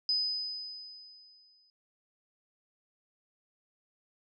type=tone with exponential decay; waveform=sine; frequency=5010 Hz; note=D#8; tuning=11 cents sharp; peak=-25 dBFS; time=0.09-1.7 s; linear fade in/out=1 ms; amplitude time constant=350 ms; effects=none